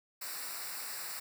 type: noise with comb filter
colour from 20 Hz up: white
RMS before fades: -41 dBFS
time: 0.21-1.2 s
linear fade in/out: 10 ms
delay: 0.31 ms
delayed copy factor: -0.8
effects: none